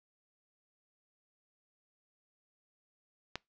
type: click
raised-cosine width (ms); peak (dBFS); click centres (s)
0.2; -18; 3.356
effects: noise-tail reverb RT60 0.2 s tail -24 dB re dry + low-pass 5000 Hz 12 dB/octave